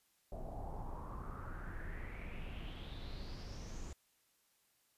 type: noise with low-pass filter sweep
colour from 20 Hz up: brown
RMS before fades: -45 dBFS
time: 0.32-3.93 s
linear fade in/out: 2 ms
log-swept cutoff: 640 to 7100 Hz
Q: 5.8
effects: white hiss -75 dBFS RMS until 4.97 s + resampled to 32000 Hz